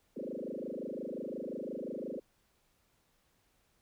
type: tone with frequency modulation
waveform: sine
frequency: 386.4 Hz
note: G4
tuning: 25 cents flat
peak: -37 dBFS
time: 0.16-2.2 s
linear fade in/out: 10 ms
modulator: 25.7 Hz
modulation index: 6.8
effects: pink hiss -73 dBFS RMS until 3.81 s